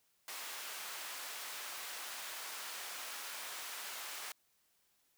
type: high-pass noise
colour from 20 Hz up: pink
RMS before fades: -45 dBFS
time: 0.28-4.32 s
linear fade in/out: 2 ms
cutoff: 980 Hz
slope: 12 dB/octave
effects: white hiss -75 dBFS RMS until 5.17 s